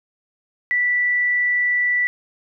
sine tone, 1966 Hz, B6, 8 cents flat, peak -16 dBFS, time 0.71-2.07 s, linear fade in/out 0 ms, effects none

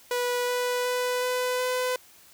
sawtooth tone with pitch steps, 490.4 / 493.8 / 497.2 / 500.7 / 504.2 Hz, B4 / B4 / B4 / B4 / B4, -12 / 0 / +12 / +24 / +36 cents, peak -21 dBFS, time 0.11-1.96 s, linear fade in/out 2 ms, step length 370 ms, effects white hiss -54 dBFS RMS until 2.33 s

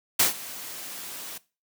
white noise with ADSR envelope, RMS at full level -18 dBFS, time 0.19-1.38 s, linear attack 9 ms, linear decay 130 ms, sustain -20 dB, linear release 6 ms, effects noise-tail reverb RT60 0.3 s tail -19 dB re dry + high-pass 150 Hz 12 dB/octave

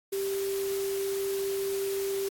sine tone in noise, 392 Hz, G4, in tune, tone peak -28 dBFS, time 0.12-2.29 s, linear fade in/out 10 ms, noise white, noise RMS -40 dBFS, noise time 0.12-2.29 s, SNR +9 dB, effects AAC 64 kbps

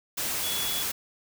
sine tone in noise, 3386 Hz, G#7, 33 cents sharp, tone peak -32 dBFS, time 0.43-0.83 s, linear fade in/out 10 ms, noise white, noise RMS -30 dBFS, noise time 0.17-0.92 s, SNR -5 dB, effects none

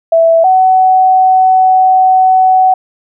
sine tone pair in turn, 659.3 / 750.2 Hz, E5 / F#5, 0 / +24 cents, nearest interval major second, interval 224 cents, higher second, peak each -4 dBFS, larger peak neither, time 0.12-0.44 / 0.44-2.74 s, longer second, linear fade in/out 5 ms, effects none

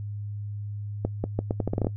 accelerating click train, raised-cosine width 2 ms, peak -12 dBFS, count 11, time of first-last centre 1.05-1.869 s, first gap 190 ms, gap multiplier 0.79, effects noise-tail reverb RT60 0.1 s tail -21 dB re dry + added 103 Hz sine -31 dBFS peak until 1.96 s

